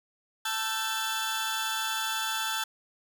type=tone cluster; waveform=sawtooth; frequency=882 / 1331 / 1550 / 3456 Hz; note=A5 / E6 / G6 / A7; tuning=+4 / +16 / -20 / -32 cents; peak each=-31 dBFS; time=0.45-2.64 s; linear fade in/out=5 ms; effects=none